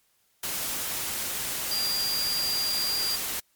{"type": "tone in noise", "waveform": "sine", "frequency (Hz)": 4775, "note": "D8", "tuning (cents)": 28, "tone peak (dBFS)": -26, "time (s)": [1.71, 3.16], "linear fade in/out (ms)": 5, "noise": "white", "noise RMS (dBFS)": -31, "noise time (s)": [0.43, 3.4], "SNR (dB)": 2, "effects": ["white hiss -68 dBFS RMS until 3.55 s", "MP3 96 kbps"]}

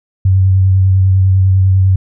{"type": "tone with vibrato", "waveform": "sine", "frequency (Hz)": 94.8, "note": "F#2", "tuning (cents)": 43, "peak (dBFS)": -6, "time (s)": [0.25, 1.96], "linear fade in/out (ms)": 5, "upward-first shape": "sine", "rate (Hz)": 10, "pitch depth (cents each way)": 21, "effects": []}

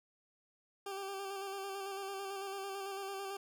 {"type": "tone with vibrato", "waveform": "20% pulse", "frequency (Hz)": 392, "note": "G4", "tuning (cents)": 0, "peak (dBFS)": -35, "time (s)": [0.86, 3.37], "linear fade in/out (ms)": 5, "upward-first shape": "square", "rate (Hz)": 9, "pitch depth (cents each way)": 25, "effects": []}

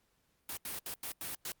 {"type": "noise bursts at uneven times", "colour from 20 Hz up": "white", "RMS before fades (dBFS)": -40, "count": 6, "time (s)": [[0.49, 0.57], [0.65, 0.79], [0.86, 0.94], [1.03, 1.12], [1.21, 1.35], [1.45, 1.52]], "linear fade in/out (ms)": 2, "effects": ["pink hiss -75 dBFS RMS until 1.6 s", "Opus 48 kbps"]}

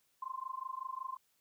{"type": "tone with amplitude modulation", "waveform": "sine", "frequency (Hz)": 1046.5, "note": "C6", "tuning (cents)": 0, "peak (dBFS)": -35, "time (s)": [0.22, 1.17], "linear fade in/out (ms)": 5, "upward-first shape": "sine", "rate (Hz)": 25.4, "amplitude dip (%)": 95, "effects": ["white hiss -75 dBFS RMS until 1.4 s"]}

